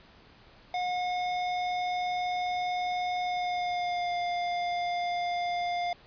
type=tone with pitch glide; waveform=square; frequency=722 to 703.5 Hz; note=F#5 to F5; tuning=-43 to +12 cents; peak=-29 dBFS; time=0.74-5.93 s; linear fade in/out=2 ms; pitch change=-45 cents; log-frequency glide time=3.23-4.16 s; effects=pink hiss -56 dBFS RMS until 6.06 s + resampled to 11025 Hz